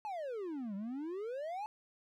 triangle exponential two-way sweep, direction down then up, 880 to 190.9 to 880 Hz, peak -36 dBFS, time 0.05-1.66 s, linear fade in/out 0 ms, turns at 0.75 s, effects none

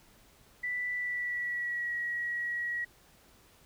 sine tone with pitch glide, 1975.5 to 1912.6 Hz, B6 to A#6, 0 to +44 cents, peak -31 dBFS, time 0.63-2.85 s, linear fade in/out 10 ms, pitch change -56 cents, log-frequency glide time 0.93-1.94 s, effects pink hiss -61 dBFS RMS until 3.65 s

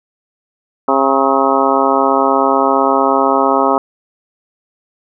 harmonic tone with a mistuned harmonic, 135.6 Hz, C#3, 38 cents flat, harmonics 2 / 3 / 4 / 5 / 6 / 7 / 8 / 9, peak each -18 / -18 / -18 / -18 / -18 / -18 / -18 / -18 dBFS, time 0.88-3.78 s, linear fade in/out 2 ms, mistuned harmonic 9, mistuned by +70 cents, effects none

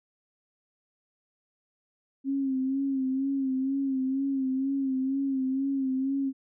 sine tone with vibrato, 268.1 Hz, C4, 42 cents sharp, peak -25 dBFS, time 2.24-6.33 s, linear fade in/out 50 ms, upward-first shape sine, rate 2.1 Hz, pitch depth 49 cents each way, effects none

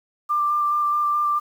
sine tone with vibrato, 1186 Hz, D6, 17 cents sharp, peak -18 dBFS, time 0.29-1.4 s, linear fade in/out 20 ms, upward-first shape square, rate 4.7 Hz, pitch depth 10 cents each way, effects 8-bit

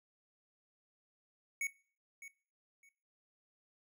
square tone with echo, 2225 Hz, C#7, 6 cents sharp, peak -35 dBFS, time 1.61-1.67 s, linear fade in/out 2 ms, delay 610 ms, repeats 2, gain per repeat -14 dB, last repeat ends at 2.89 s, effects noise-tail reverb RT60 0.4 s tail -19 dB re dry

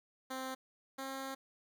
10% pulse tone pair in turn, 261.6 / 268.2 Hz, C4 / C4, 0 / +43 cents, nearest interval unison, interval 43 cents, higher second, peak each -31 / -32 dBFS, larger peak first, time 0.3-0.55 / 0.98-1.35 s, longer second, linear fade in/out 10 ms, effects none

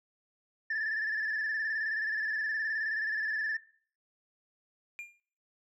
sine tone with vibrato, 1749 Hz, A6, 11 cents flat, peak -28 dBFS, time 0.7-3.57 s, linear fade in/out 5 ms, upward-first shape square, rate 19 Hz, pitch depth 40 cents each way
triangle tone with exponential decay, 2400 Hz, D7, 37 cents sharp, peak -34 dBFS, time 4.99-5.2 s, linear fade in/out 0 ms, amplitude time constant 44 ms
effects noise-tail reverb RT60 0.5 s tail -20 dB re dry + tanh soft clip ceiling -27 dBFS

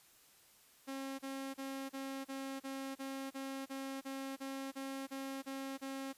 sawtooth tone bursts, 270 Hz, C#4, 45 cents flat, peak -37 dBFS, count 15, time 0.87-6.132 s, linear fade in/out 20 ms, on 320 ms, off 33 ms, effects white hiss -65 dBFS RMS until 6.17 s + resampled to 32000 Hz

